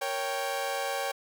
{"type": "chord", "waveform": "sawtooth", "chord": "G diminished", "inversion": "first", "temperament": "equal", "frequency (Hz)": [466.2, 554.4, 784], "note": ["Bb4", "Db5", "G5"], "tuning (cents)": [0, 0, 0], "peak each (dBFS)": [-35, -29, -29], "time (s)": [0.01, 1.12], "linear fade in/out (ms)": 10, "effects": []}